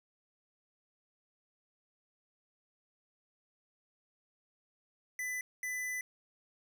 square tone bursts at uneven times, 2000 Hz, B6, 21 cents sharp, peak -36 dBFS, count 2, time 5.19-5.41 / 5.63-6.01 s, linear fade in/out 2 ms, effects none

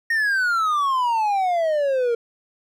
triangle exponential sweep, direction down, 1864.7 to 460.4 Hz, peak -16 dBFS, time 0.1-2.15 s, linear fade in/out 5 ms, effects none

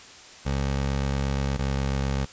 20% pulse tone pair in turn, 68.5 / 67.87 Hz, C#2 / C#2, -20 / -36 cents, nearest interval unison, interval 16 cents, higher first, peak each -19 / -19 dBFS, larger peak neither, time 0.45-1.58 / 1.58-2.26 s, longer first, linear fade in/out 20 ms, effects white hiss -46 dBFS RMS until 2.32 s + resampled to 16000 Hz

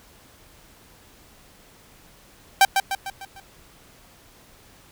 sawtooth tone with echo, 781 Hz, G5, 7 cents flat, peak -7 dBFS, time 2.61-2.65 s, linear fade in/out 2 ms, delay 150 ms, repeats 5, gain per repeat -6 dB, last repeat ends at 3.4 s, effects pink hiss -52 dBFS RMS until 4.91 s

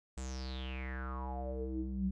square tone with low-pass filter sweep, 65 Hz, C2, 11 cents flat, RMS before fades -39 dBFS, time 0.17-2.11 s, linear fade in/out 5 ms, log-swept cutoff 8000 to 170 Hz, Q 8.7, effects none

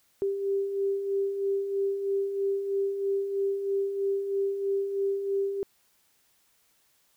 sine beating tone pair, 392 / 395.1 Hz, G4 / G4, 0 / +14 cents, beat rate 3.1 Hz, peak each -35 / -26 dBFS, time 0.22-5.63 s, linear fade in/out 0 ms, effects white hiss -67 dBFS RMS until 7.16 s

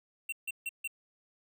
square tone bursts, 2727 Hz, F7, 42 cents flat, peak -34 dBFS, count 4, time 0.29-0.876 s, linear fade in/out 5 ms, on 34 ms, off 150 ms, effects none

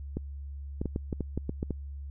clicks, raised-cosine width 3 ms, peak -18 dBFS, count 10, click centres 0.17 / 0.815 / 0.857 / 0.961 / 1.128 / 1.207 / 1.376 / 1.494 / 1.629 / 1.707 s, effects added 70 Hz sine -37 dBFS peak until 2.1 s

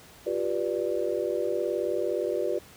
sine chord, G dominant seventh, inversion third, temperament just, 352.8 / 392 / 490 / 588 Hz, F4 / G4 / B4 / D5, +18 / 0 / -14 / +2 cents, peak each -31 dBFS, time 0.26-2.59 s, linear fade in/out 10 ms, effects pink hiss -51 dBFS RMS until 2.76 s + high-pass 60 Hz 12 dB/octave

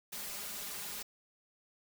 white noise with comb filter, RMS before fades -42 dBFS, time 0.12-1.03 s, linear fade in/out 10 ms, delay 4.9 ms, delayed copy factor +1, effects none

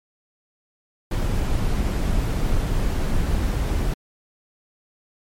brown noise, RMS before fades -21 dBFS, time 1.11-3.94 s, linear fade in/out 5 ms, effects MP3 64 kbps

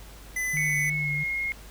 square tone, 2011 Hz, B6, 31 cents sharp, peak -27 dBFS, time 0.36-0.9 s, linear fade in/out 5 ms
sine tone with vibrato, 149.9 Hz, D3, 36 cents sharp, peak -30 dBFS, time 0.53-1.24 s, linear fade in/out 10 ms, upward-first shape sine, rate 3 Hz, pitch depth 33 cents each way
sine tone with pitch glide, 2217 to 2150 Hz, C#7 to C7, 0 to +47 cents, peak -26 dBFS, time 0.57-1.52 s, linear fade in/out 0 ms, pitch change -53 cents, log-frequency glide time 0.86-1.16 s
effects added 50 Hz sine -45 dBFS peak until 1.7 s + pink hiss -49 dBFS RMS until 1.7 s

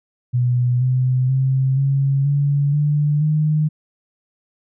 sine tone with pitch steps, 123.47 / 127.97 / 132.64 / 137.47 / 142.49 / 147.68 / 153.07 Hz, B2 / C3 / C3 / C#3 / C#3 / D3 / D#3, 0 / -38 / +24 / -14 / +48 / +10 / -28 cents, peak -14 dBFS, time 0.33-3.69 s, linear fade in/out 20 ms, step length 480 ms, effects none

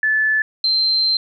sine tone pair in turn, 1738 / 4125 Hz, A6 / C8, -22 / -25 cents, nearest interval octave + minor third, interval 1497 cents, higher second, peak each -14 dBFS, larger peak neither, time 0.03-0.42 / 0.64-1.17 s, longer second, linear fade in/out 2 ms, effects none

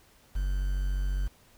triangle tone with quantisation, 47.2 Hz, F#1, 35 cents sharp, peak -24 dBFS, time 0.35-1.28 s, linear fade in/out 10 ms, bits 8, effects pink hiss -60 dBFS RMS until 1.57 s

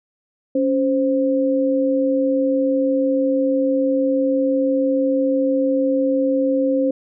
sine tone pair together, 277.2 / 523.3 Hz, C#4 / C5, 0 / 0 cents, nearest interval major seventh, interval 1100 cents, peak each -18 dBFS, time 0.55-6.91 s, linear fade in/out 5 ms, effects none

